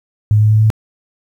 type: tone with pitch steps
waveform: sine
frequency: 106.1 / 107.15 / 108.2 / 109.27 Hz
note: G#2 / A2 / A2 / A2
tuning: +38 / -45 / -29 / -12 cents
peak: -7 dBFS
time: 0.31-0.702 s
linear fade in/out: 0 ms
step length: 98 ms
effects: 8-bit